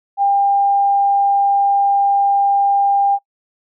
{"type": "tone", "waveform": "sine", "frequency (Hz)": 799, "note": "G5", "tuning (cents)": 33, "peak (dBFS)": -11, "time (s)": [0.17, 3.19], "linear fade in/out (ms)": 50, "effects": ["noise-tail reverb RT60 0.1 s tail -25 dB re dry"]}